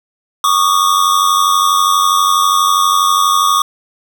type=tone pair together; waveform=square; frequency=1124 / 1216.3 Hz; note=C#6 / D#6; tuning=+24 / -40 cents; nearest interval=minor second; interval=136 cents; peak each=-13 dBFS; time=0.44-3.62 s; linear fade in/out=2 ms; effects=none